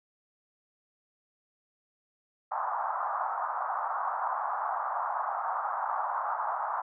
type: band-pass noise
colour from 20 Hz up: pink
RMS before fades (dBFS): -32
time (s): 2.51-6.82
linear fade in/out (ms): 10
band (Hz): 730 to 1300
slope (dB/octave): 48
effects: none